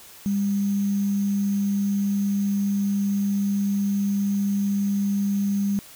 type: tone with sample-and-hold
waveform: sine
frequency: 200.2 Hz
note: G3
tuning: 37 cents sharp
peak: -20 dBFS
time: 0.26-5.79 s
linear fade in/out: 0 ms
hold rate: 6300 Hz
effects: white hiss -46 dBFS RMS until 5.95 s